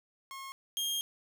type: tone pair in turn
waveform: sawtooth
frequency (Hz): 1080 / 3225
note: C#6 / G7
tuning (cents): -45 / +48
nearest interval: octave + perfect fifth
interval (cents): 1893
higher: second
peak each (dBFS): -38 / -28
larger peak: second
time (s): 0.31-0.52 / 0.77-1.01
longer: second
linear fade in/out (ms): 0
effects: none